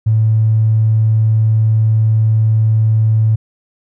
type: tone with tanh clipping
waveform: triangle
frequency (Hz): 110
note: A2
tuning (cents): 0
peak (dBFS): -8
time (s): 0.06-3.36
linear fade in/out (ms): 10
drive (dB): 2
effects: none